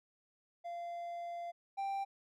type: tone pair in turn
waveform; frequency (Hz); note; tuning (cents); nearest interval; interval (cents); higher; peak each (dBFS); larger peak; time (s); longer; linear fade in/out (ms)
triangle; 690 / 787.4; F5 / G5; -21 / +8; major second; 229; second; -38 / -33; second; 0.64-1.52 / 1.77-2.05; first; 20
effects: none